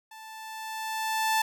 sawtooth tone with level ramp, 880 Hz, A5, in tune, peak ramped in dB -41 to -18 dBFS, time 0.11-1.42 s, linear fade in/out 5 ms, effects none

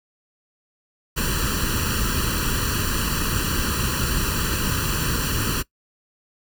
pink noise with comb filter, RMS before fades -23 dBFS, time 1.16-5.63 s, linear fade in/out 20 ms, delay 0.69 ms, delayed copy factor +0.95, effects noise-tail reverb RT60 0.1 s tail -20 dB re dry

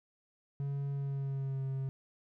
triangle tone with pitch glide, 140 to 134.22 Hz, C#3 to C3, +18 to +45 cents, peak -31 dBFS, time 0.6-1.89 s, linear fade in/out 0 ms, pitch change -73 cents, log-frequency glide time 0.92-1.63 s, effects none

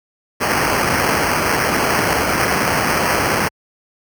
violet noise with sample-and-hold, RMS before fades -17 dBFS, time 0.4-3.49 s, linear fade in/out 20 ms, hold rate 3675 Hz, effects high-pass 60 Hz 12 dB/octave

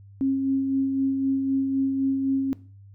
sine tone with tremolo, 270 Hz, C#4, 45 cents flat, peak -19 dBFS, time 0.21-2.53 s, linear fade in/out 0 ms, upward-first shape sine, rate 3.9 Hz, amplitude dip 35%, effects noise-tail reverb RT60 0.4 s tail -19 dB re dry + added 99 Hz sine -45 dBFS peak until 2.94 s

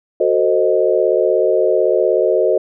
sine chord, F# diminished seventh, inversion none, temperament equal with one note detuned, 370 / 447.2 / 523.3 / 622.3 Hz, F#4 / A4 / C5 / Eb5, 0 / +28 / 0 / 0 cents, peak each -17 dBFS, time 0.2-2.58 s, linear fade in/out 5 ms, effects none

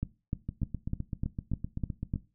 two click trains, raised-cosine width 5 ms, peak -21 / -18 dBFS, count 14 / 8, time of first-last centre 0.49-2.159 / 0.03-2.138 s, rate 7.79 / 3.32 Hz, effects noise-tail reverb RT60 0.3 s tail -17 dB re dry

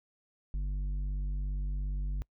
triangle tone with tanh clipping, 48.66 Hz, G1, 12 cents flat, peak -32 dBFS, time 0.54-2.22 s, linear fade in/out 0 ms, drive 12 dB, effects noise-tail reverb RT60 0.1 s tail -25 dB re dry

